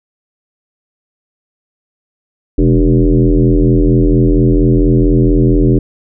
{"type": "tone with frequency modulation", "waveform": "sine", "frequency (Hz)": 124.6, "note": "B2", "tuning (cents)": 16, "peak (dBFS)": -6, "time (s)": [2.58, 5.79], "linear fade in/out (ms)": 5, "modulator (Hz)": 84.4, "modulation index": 3.3, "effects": []}